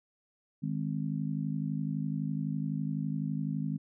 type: harmonic tone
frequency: 51.91 Hz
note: G#1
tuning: in tune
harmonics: 3 / 4 / 5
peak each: -33 / -35 / -37 dBFS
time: 0.62-3.78 s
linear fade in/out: 20 ms
effects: none